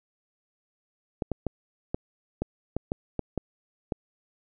clicks, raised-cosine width 2 ms, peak -14 dBFS, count 10, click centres 1.222 / 1.317 / 1.467 / 1.945 / 2.42 / 2.766 / 2.919 / 3.193 / 3.377 / 3.922 s, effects none

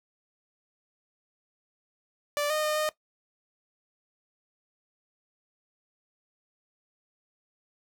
sawtooth tone with pitch steps, 585 / 614 / 610 / 614 Hz, D5 / D#5 / D#5 / D#5, -7 / -23 / -34 / -23 cents, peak -22 dBFS, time 2.37-2.89 s, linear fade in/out 0 ms, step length 130 ms, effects noise-tail reverb RT60 0.1 s tail -17 dB re dry

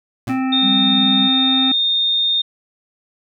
25% pulse tone with exponential decay, 116.54 Hz, A#2, in tune, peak -18 dBFS, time 0.27-0.48 s, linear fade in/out 5 ms, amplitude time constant 44 ms
harmonic tone, 261.6 Hz, C4, in tune, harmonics 1 / 3 / 5 / 7 / 9 / 10, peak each -17 / -27 / -31 / -34 / -36 / -37 dBFS, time 0.29-1.72 s, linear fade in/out 5 ms
sine tone, 3659 Hz, A#7, 33 cents flat, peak -14 dBFS, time 0.52-2.42 s, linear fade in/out 10 ms
sine tone with vibrato, 199.3 Hz, G3, 29 cents sharp, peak -18 dBFS, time 0.61-1.3 s, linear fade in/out 50 ms, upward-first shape square, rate 18 Hz, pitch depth 55 cents each way
effects none

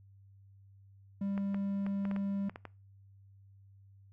triangle tone, 198.1 Hz, G3, 18 cents sharp, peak -30 dBFS, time 1.21-2.49 s, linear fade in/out 5 ms
clicks, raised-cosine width 0.5 ms, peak -28 dBFS, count 9, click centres 1.378 / 1.545 / 1.865 / 2.053 / 2.113 / 2.163 / 2.496 / 2.559 / 2.653 s
effects noise-tail reverb RT60 0.3 s tail -22 dB re dry + added 98 Hz sine -56 dBFS peak until 4.12 s

